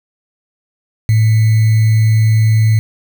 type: tone with sample-and-hold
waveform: sine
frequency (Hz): 110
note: A2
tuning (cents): 0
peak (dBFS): -7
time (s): 1.09-2.79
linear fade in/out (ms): 0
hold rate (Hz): 2100
effects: none